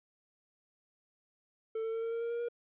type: tone with pitch steps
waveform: triangle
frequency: 445.1 / 449.2 / 453.4 / 457.6 / 461.9 / 466.2 / 470.5 / 474.8 Hz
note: A4 / A4 / A#4 / A#4 / A#4 / A#4 / A#4 / A#4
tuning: +20 / +36 / -48 / -32 / -16 / 0 / +16 / +32 cents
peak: -31 dBFS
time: 1.75-2.486 s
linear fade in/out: 5 ms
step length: 92 ms
effects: resampled to 8000 Hz + 12-bit